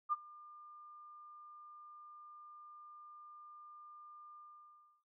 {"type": "tone with ADSR envelope", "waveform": "sine", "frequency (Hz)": 1200, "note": "D6", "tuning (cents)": 37, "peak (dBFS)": -29, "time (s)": [0.09, 5.04], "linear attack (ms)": 34, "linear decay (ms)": 29, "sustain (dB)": -24, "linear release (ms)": 670, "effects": ["noise-tail reverb RT60 0.2 s tail -25 dB re dry"]}